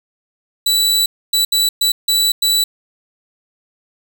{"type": "tone bursts at uneven times", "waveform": "sawtooth", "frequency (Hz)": 3951, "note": "B7", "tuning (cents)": 0, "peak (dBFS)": -9, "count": 6, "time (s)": [[0.66, 1.06], [1.33, 1.45], [1.52, 1.69], [1.81, 1.92], [2.08, 2.32], [2.42, 2.64]], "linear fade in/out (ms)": 5, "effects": []}